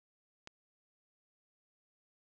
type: click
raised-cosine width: 0.2 ms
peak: -29 dBFS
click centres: 0.474 s
effects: resampled to 22050 Hz